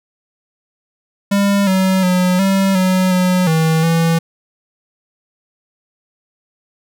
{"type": "tone with pitch steps", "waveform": "square", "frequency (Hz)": [200, 188.8, 181.8, 193.9, 185.5, 182.5, 160.5, 165.3], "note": ["G3", "F#3", "F#3", "G3", "F#3", "F#3", "E3", "E3"], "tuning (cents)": [35, 35, -30, -19, 5, -24, -46, 5], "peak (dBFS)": -12, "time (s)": [1.31, 4.19], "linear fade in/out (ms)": 10, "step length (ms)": 360, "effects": []}